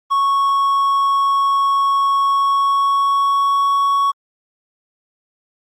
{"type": "tone with pitch glide", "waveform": "triangle", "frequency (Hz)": [1106, 1115], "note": ["C#6", "C#6"], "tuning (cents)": [-4, 10], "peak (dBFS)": -11, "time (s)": [0.1, 4.12], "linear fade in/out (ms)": 20, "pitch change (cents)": 14, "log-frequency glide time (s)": [2.21, 3.69], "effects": ["Opus 24 kbps"]}